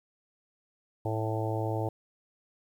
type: harmonic tone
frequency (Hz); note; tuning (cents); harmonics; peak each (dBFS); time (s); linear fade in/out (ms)
110.1; A2; +2; 1 / 3 / 4 / 5 / 6 / 7 / 8; -31 / -36 / -37 / -38 / -39 / -39 / -40; 1.05-1.89; 5
effects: 10-bit